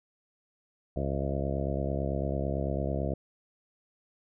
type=harmonic tone with a mistuned harmonic; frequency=69 Hz; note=C#2; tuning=7 cents flat; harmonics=1 / 2 / 3 / 4 / 5 / 6 / 7 / 8 / 9 / 10; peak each=-33 / -34 / -37 / -40 / -39 / -42 / -40 / -39 / -38 / -42 dBFS; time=0.96-3.14 s; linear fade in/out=5 ms; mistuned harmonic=10; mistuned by=-32 cents; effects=none